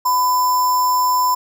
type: tone with sample-and-hold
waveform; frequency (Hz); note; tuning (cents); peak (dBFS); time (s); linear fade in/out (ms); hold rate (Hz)
sine; 1000; B5; +21; -13; 0.05-1.35; 10; 6300
effects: none